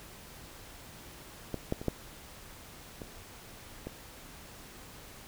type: clicks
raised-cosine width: 2 ms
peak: -20 / -16 / -26 / -15 / -28 / -24 dBFS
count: 6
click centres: 1.543 / 1.724 / 1.815 / 1.883 / 3.018 / 3.87 s
effects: pink hiss -50 dBFS RMS until 5.27 s